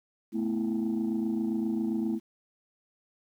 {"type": "chord", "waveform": "sine", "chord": "A suspended second", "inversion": "none", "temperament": "just", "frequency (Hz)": [220, 247.5, 330], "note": ["A3", "B3", "E4"], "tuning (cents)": [0, 4, 2], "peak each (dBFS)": [-28, -32, -30], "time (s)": [0.32, 2.2], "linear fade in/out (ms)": 50, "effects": ["tanh soft clip ceiling -22 dBFS", "10-bit"]}